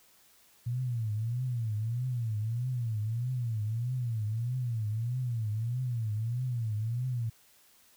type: tone with vibrato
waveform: sine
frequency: 116.4 Hz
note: A#2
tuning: 2 cents flat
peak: -29 dBFS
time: 0.66-7.3 s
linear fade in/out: 10 ms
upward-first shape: triangle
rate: 1.6 Hz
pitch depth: 190 cents each way
effects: white hiss -62 dBFS RMS until 7.96 s